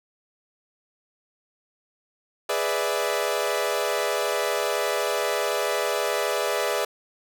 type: chord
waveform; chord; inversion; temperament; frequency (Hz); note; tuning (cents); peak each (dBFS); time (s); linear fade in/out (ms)
sawtooth; E dominant seventh; first; equal; 415.3 / 493.9 / 587.3 / 659.3; G#4 / B4 / D5 / E5; 0 / 0 / 0 / 0; -25 / -25 / -24 / -26; 2.49-6.85; 5
effects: none